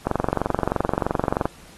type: click train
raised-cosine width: 1 ms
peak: -6 dBFS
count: 33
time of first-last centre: 0.07-1.455 s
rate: 23.1 Hz
effects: pink hiss -48 dBFS RMS until 1.77 s + AAC 32 kbps